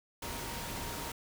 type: tone in noise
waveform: sine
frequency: 934 Hz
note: A#5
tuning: 3 cents sharp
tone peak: -47 dBFS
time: 0.22-1.12 s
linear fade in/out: 5 ms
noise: pink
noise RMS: -40 dBFS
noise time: 0.22-1.12 s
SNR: -10 dB
effects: none